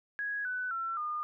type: tone with pitch steps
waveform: sine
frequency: 1661.2 / 1497.2 / 1349.3 / 1216.1 Hz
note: G#6 / F#6 / E6 / D#6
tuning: 0 / +20 / +40 / -40 cents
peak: -32 dBFS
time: 0.19-1.23 s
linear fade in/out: 0 ms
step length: 260 ms
effects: none